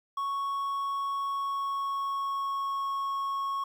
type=tone with pitch glide; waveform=triangle; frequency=1108.7 to 1099.8 Hz; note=C#6 to C#6; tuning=0 to -14 cents; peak=-27 dBFS; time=0.17-3.64 s; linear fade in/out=5 ms; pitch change=-14 cents; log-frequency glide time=1.19-2.91 s; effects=10-bit